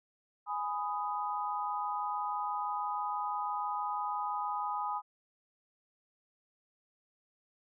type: chord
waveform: sine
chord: G# minor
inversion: none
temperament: just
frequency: 830.6 / 996.7 / 1245.9 Hz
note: G#5 / B5 / D#6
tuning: 0 / +16 / +2 cents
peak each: -36 / -37 / -37 dBFS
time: 0.46-5.02 s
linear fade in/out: 50 ms
effects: none